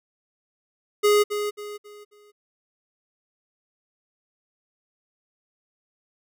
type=tone with echo; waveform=square; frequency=415.3 Hz; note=G#4; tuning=in tune; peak=-16 dBFS; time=1.03-1.24 s; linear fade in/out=20 ms; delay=270 ms; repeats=4; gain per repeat=-9 dB; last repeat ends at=2.32 s; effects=none